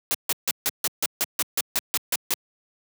white noise bursts, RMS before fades -23 dBFS, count 13, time 0.11-2.339 s, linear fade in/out 0 ms, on 33 ms, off 150 ms, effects high-pass 150 Hz 12 dB/octave

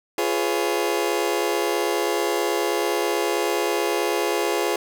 30% pulse chord, C# dominant seventh, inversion first, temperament just, 346.5 / 415.8 / 498.9 / 554.4 Hz, E#4 / G#4 / B4 / C#5, -14 / +2 / +17 / 0 cents, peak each -23 / -22 / -26 / -27 dBFS, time 0.18-4.76 s, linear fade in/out 2 ms, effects none

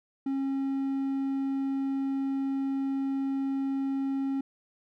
triangle tone, 271.6 Hz, C#4, 35 cents flat, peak -25 dBFS, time 0.26-4.41 s, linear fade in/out 5 ms, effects none

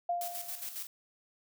sine tone with exponential decay, 698.5 Hz, F5, in tune, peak -27 dBFS, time 0.09-0.74 s, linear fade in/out 5 ms, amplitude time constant 140 ms
blue noise with tremolo, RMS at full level -39 dBFS, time 0.21-0.87 s, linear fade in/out 2 ms, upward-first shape square, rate 7.3 Hz, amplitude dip 55%
effects none

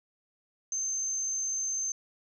sine tone, 6272 Hz, G8, in tune, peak -29 dBFS, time 0.72-1.92 s, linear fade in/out 2 ms, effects none

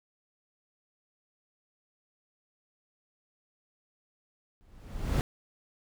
brown noise with exponential growth, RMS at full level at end -22 dBFS, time 4.61-5.21 s, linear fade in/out 0 ms, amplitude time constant 130 ms, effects none

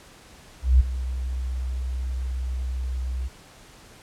sine tone with ADSR envelope, 63.6 Hz, C2, 48 cents flat, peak -10 dBFS, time 0.62-3.29 s, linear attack 180 ms, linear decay 15 ms, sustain -15 dB, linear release 26 ms, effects pink hiss -49 dBFS RMS until 4.02 s + low-pass 10000 Hz 12 dB/octave

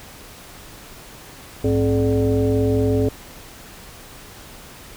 sine tone with frequency modulation, 265.1 Hz, C4, 23 cents sharp, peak -15 dBFS, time 1.64-3.09 s, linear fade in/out 5 ms, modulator 162 Hz, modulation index 1.5, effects pink hiss -41 dBFS RMS until 4.96 s

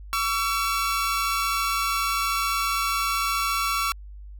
sawtooth tone pair together, 1132 / 1346.2 Hz, C#6 / E6, +36 / +36 cents, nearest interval minor third, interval 300 cents, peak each -22 dBFS, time 0.13-3.92 s, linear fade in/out 0 ms, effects added 50 Hz sine -38 dBFS peak until 4.39 s

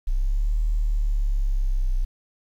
sine linear two-way sweep, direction up then down, 30.89 to 38.89 to 30.89 Hz, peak -18 dBFS, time 0.07-2.05 s, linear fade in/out 10 ms, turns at 0.6 s, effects tanh soft clip ceiling -14 dBFS + 9-bit

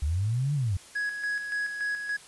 sine linear two-way sweep, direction up then down, 67.6 to 150 to 86.1 Hz, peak -24 dBFS, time 0.02-0.77 s, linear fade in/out 5 ms, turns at 0.54 s
triangle tone with tremolo, 1669 Hz, G#6, 8 cents sharp, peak -25 dBFS, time 0.95-2.17 s, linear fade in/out 10 ms, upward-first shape square, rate 3.5 Hz, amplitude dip 50%
effects white hiss -50 dBFS RMS until 2.27 s + resampled to 24000 Hz

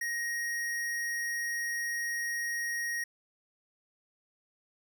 square tone, 1878 Hz, A#6, 12 cents sharp, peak -32 dBFS, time 0.01-3.04 s, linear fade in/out 5 ms, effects none

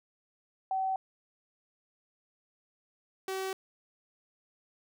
sine / sawtooth tone pair in turn, 763 / 381.5 Hz, G5 / G4, -47 / -47 cents, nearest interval octave, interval 1200 cents, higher first, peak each -28 / -29 dBFS, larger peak first, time 0.71-0.96 / 3.28-3.53 s, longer neither, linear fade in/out 2 ms, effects none

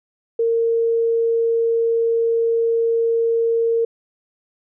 sine tone, 459.7 Hz, A#4, 24 cents flat, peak -15 dBFS, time 0.39-3.85 s, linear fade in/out 5 ms, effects none

